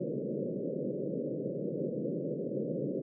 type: band-pass noise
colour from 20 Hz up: white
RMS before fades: -35 dBFS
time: 0-3.02 s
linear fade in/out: 10 ms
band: 130 to 560 Hz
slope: 96 dB/octave
effects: none